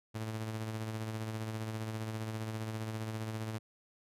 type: tone with tremolo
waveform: sawtooth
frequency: 110 Hz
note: A2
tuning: in tune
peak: -31 dBFS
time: 0.14-3.59 s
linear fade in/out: 20 ms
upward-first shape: sine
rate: 15 Hz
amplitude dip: 40%
effects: resampled to 32000 Hz